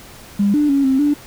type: tone with pitch steps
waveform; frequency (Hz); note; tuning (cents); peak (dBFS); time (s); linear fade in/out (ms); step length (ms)
triangle; 201.7 / 295.8 / 278 / 265.2 / 292.2; G3 / D4 / C#4 / C4 / D4; +50 / +13 / +5 / +23 / -9; -8; 0.39-1.14; 10; 150
effects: tanh soft clip ceiling -10 dBFS + pink hiss -40 dBFS RMS until 1.26 s